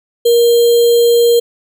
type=tone with sample-and-hold; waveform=sine; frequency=471 Hz; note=A#4; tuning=18 cents sharp; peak=-6 dBFS; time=0.25-1.4 s; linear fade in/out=10 ms; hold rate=3675 Hz; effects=none